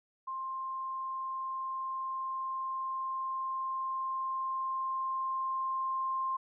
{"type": "tone with level ramp", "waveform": "sine", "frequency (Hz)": 1055, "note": "C6", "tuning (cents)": 14, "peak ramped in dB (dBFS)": [-35, -30], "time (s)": [0.27, 6.37], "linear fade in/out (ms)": 10, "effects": []}